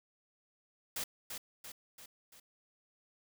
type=noise with echo; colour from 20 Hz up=white; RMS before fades=-38 dBFS; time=0.96-1.04 s; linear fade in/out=5 ms; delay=340 ms; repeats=4; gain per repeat=-5 dB; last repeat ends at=2.4 s; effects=none